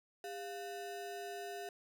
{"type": "ring-modulated tone", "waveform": "square", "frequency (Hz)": 551, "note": "C#5", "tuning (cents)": -11, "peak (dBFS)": -40, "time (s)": [0.24, 1.69], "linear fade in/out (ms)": 2, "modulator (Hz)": 148, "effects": []}